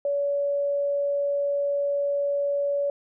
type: tone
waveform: sine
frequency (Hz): 568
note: C#5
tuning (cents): +42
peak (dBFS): -22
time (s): 0.05-2.9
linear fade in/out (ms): 2
effects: none